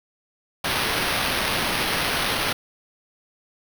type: noise with sample-and-hold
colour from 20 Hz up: blue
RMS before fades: -24 dBFS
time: 0.64-2.53 s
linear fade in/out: 5 ms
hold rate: 7350 Hz
effects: none